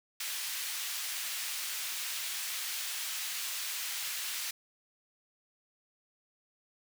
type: high-pass noise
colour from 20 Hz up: pink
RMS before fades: -37 dBFS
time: 0.2-4.51 s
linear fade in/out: 5 ms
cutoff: 2300 Hz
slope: 12 dB/octave
effects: none